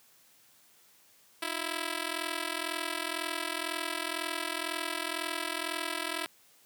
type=ring-modulated tone; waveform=5% pulse; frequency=330 Hz; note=E4; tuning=2 cents sharp; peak=-18 dBFS; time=1.42-6.26 s; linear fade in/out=0 ms; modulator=21 Hz; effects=white hiss -62 dBFS RMS until 6.65 s + high-pass 100 Hz 12 dB/octave